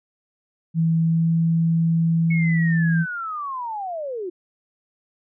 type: tone with pitch glide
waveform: sine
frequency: 163.6 to 165.02 Hz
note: E3 to E3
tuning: -13 to +2 cents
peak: -16 dBFS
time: 0.74-3.06 s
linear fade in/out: 50 ms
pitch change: +15 cents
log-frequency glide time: 1-1.3 s
type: linear sweep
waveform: sine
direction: down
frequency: 2215 to 340.4 Hz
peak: -26 dBFS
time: 2.3-4.3 s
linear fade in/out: 10 ms
effects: none